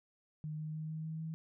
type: tone with pitch steps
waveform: sine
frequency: 153.6 / 154.94 / 156.28 / 157.64 / 159.02 / 160.4 Hz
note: D#3 / D#3 / D#3 / D#3 / D#3 / E3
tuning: -22 / -7 / +8 / +23 / +38 / -47 cents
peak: -38 dBFS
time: 0.44-1.34 s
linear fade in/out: 0 ms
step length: 150 ms
effects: none